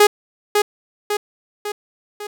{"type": "tone with echo", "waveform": "sawtooth", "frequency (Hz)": 415.3, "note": "G#4", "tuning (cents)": 0, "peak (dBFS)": -4, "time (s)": [0, 0.07], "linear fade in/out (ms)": 5, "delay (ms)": 550, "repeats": 4, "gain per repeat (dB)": -5, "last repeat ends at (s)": 2.27, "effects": []}